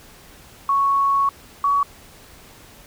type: tone pair in turn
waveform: sine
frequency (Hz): 1108.7 / 1128.1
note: C#6 / C#6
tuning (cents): 0 / +30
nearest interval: unison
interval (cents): 30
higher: second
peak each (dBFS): -15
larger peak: neither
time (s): 0.69-1.29 / 1.64-1.83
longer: first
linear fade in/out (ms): 2
effects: pink hiss -46 dBFS RMS until 2.86 s